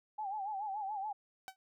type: tone with vibrato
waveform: sine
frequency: 815 Hz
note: G#5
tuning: 33 cents flat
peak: -36 dBFS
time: 0.18-1.13 s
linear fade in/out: 10 ms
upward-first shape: sine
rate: 7 Hz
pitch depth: 110 cents each way
type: tone with exponential decay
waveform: sawtooth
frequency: 762 Hz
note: G5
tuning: 49 cents flat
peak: -36 dBFS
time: 1.48-1.56 s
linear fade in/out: 0 ms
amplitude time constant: 17 ms
effects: none